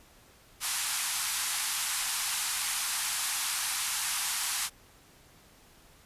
white band-pass noise, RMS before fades -32 dBFS, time 0.6-4.7 s, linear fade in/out 50 ms, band 800 to 12000 Hz, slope 48 dB/octave, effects pink hiss -58 dBFS RMS until 6.05 s + resampled to 32000 Hz

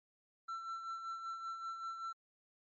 triangle tone with tremolo, 1343 Hz, E6, 32 cents sharp, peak -37 dBFS, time 0.48-2.13 s, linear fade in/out 10 ms, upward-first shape sine, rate 5.2 Hz, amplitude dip 50%, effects MP3 32 kbps

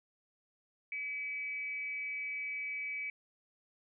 sine tone with frequency modulation, 2287 Hz, D7, 47 cents flat, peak -36 dBFS, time 0.92-3.1 s, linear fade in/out 2 ms, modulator 256 Hz, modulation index 0.35, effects none

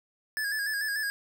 square tone with vibrato, 1687 Hz, G#6, 27 cents sharp, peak -29 dBFS, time 0.37-1.1 s, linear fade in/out 0 ms, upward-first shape square, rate 6.8 Hz, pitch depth 51 cents each way, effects none

